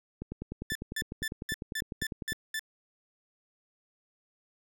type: click train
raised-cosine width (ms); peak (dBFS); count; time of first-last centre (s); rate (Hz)
3; -24; 22; 0.22-2.322; 9.99
type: tone bursts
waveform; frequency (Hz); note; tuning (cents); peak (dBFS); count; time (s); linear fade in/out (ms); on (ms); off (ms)
sawtooth; 1760; A6; 0; -28; 8; 0.7-2.594; 2; 53; 210
effects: none